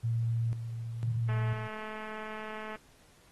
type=tone with tremolo; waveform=sine; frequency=115.3 Hz; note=A#2; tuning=19 cents flat; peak=-27 dBFS; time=0.03-1.68 s; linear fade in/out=20 ms; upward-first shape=square; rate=1 Hz; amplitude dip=60%
type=click train; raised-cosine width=0.5 ms; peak=-28 dBFS; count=318; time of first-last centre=1.29-2.758 s; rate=216 Hz
effects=pink hiss -62 dBFS RMS until 3.31 s + AAC 32 kbps